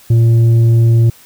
sine tone with tanh clipping, 115.4 Hz, A#2, 17 cents flat, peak -7 dBFS, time 0.1-1.1 s, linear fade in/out 5 ms, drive 5 dB, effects white hiss -43 dBFS RMS until 1.25 s

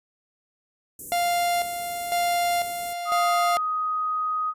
white band-stop noise, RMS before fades -37 dBFS, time 0.99-2.93 s, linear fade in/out 2 ms, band 500 to 7000 Hz, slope 48 dB/octave
45% pulse tone with tremolo, 698 Hz, F5, 1 cent flat, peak -21 dBFS, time 1.12-3.57 s, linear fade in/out 0 ms, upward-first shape square, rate 1 Hz, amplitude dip 60%
sine tone, 1251 Hz, D#6, 9 cents sharp, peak -23 dBFS, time 3.05-4.54 s, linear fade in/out 50 ms
effects resampled to 32000 Hz

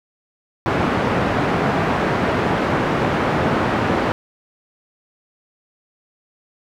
pink band-pass noise, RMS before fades -19 dBFS, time 0.66-4.12 s, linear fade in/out 0 ms, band 130 to 1600 Hz, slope 12 dB/octave, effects none

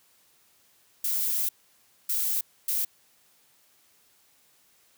violet noise bursts at uneven times, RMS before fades -27 dBFS, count 3, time 1.04-1.49 / 2.09-2.41 / 2.68-2.85 s, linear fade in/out 5 ms, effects white hiss -63 dBFS RMS until 4.97 s + high-pass 60 Hz 12 dB/octave

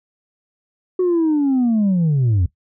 sine linear sweep, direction down, 371.2 to 81.8 Hz, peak -11 dBFS, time 0.99-2.46 s, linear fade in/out 5 ms, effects noise-tail reverb RT60 0.1 s tail -17 dB re dry + tanh soft clip ceiling -12 dBFS

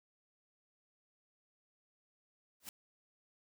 white noise with exponential growth, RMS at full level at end -41 dBFS, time 2.6-2.69 s, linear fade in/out 2 ms, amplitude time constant 19 ms, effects none

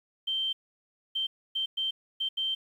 sine tone bursts at uneven times, 3130 Hz, G7, 3 cents flat, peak -27 dBFS, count 6, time 0.27-0.53 / 1.15-1.27 / 1.55-1.66 / 1.77-1.91 / 2.2-2.29 / 2.37-2.55 s, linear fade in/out 10 ms, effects 10-bit

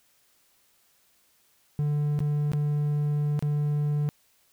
triangle tone with dropouts, 147.5 Hz, D3, 8 cents sharp, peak -21 dBFS, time 1.79-4.09 s, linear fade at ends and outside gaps 0 ms, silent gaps 2.191-2.204 / 2.518-2.534 / 3.392-3.425 s, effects white hiss -65 dBFS RMS until 4.52 s

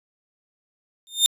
sawtooth tone with exponential growth, 3632 Hz, A#7, 46 cents flat, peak -7 dBFS, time 1.07-1.26 s, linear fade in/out 0 ms, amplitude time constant 40 ms, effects resampled to 32000 Hz

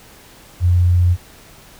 sine tone, 88.5 Hz, F2, 23 cents sharp, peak -10 dBFS, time 0.6-1.17 s, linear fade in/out 50 ms, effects pink hiss -44 dBFS RMS until 1.79 s

